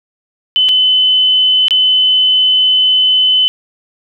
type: tone with dropouts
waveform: sine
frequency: 3028 Hz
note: F#7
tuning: 39 cents sharp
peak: -7 dBFS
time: 0.56-3.48 s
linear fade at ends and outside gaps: 0 ms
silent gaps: 0.687-0.691 / 1.683-1.708 s
effects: none